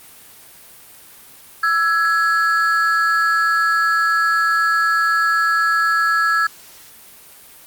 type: ring-modulated tone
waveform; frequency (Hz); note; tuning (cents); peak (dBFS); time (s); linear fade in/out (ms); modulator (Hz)
triangle; 1500; F#6; +23; -9; 1.63-6.47; 5; 174
effects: white hiss -43 dBFS RMS until 7.66 s + Opus 32 kbps